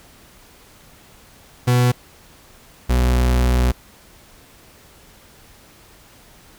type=tone pair in turn; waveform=40% pulse; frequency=123.47 / 61.73 Hz; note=B2 / B1; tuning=0 / 0 cents; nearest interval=octave; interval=1200 cents; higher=first; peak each=-12 / -13 dBFS; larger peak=first; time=1.67-1.92 / 2.89-3.72 s; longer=second; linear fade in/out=10 ms; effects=pink hiss -48 dBFS RMS until 6.58 s